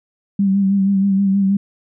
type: tone with vibrato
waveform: sine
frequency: 196 Hz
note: G3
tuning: in tune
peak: -12 dBFS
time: 0.39-1.57 s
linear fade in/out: 5 ms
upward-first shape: sine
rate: 6.3 Hz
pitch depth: 37 cents each way
effects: none